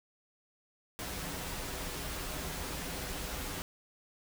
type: noise with comb filter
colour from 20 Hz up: pink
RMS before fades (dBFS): -39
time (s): 0.99-3.62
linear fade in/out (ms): 0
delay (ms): 8.9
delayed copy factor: -0.5
effects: none